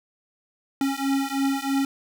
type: beating tone pair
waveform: square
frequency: 272 / 275.1 Hz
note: C#4 / C#4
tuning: -33 / -13 cents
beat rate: 3.1 Hz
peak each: -26 dBFS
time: 0.81-1.85 s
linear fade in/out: 2 ms
effects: none